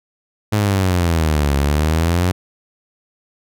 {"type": "exponential two-way sweep", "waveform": "sawtooth", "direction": "down then up", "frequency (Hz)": [107.6, 69.3, 91.9], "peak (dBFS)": -10, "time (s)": [0.52, 2.32], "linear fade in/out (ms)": 10, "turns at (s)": 1.56, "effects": []}